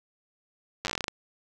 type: slowing click train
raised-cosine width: 0.2 ms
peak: -12 dBFS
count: 12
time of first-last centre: 0.85-1.082 s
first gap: 9 ms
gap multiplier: 1.16
effects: none